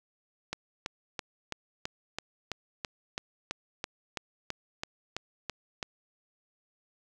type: click train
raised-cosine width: 0.2 ms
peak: -16 dBFS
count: 17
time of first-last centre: 0.53-5.828 s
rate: 3.02 Hz
effects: none